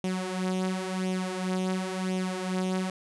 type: tone with flanger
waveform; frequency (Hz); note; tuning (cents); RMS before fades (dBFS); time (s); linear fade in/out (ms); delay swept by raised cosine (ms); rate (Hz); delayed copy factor
sawtooth; 186; F#3; +9; -30; 0.04-2.9; 2; 0.32 to 5.72; 0.95; +0.65
effects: resampled to 24000 Hz